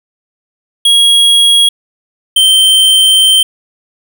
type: tone pair in turn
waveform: square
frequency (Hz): 3300 / 3119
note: G#7 / G7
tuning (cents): -12 / -9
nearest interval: minor second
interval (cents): 97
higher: first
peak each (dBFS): -5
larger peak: neither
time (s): 0.85-1.69 / 2.36-3.43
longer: second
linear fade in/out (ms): 5
effects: none